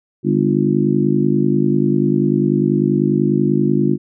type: harmonic tone with a mistuned harmonic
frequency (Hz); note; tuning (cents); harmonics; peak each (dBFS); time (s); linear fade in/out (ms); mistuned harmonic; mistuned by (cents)
50.2; G1; +42; 3 / 4 / 5 / 6 / 7; -19 / -19 / -19 / -19 / -19; 0.23-3.98; 50; 3; -67
effects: none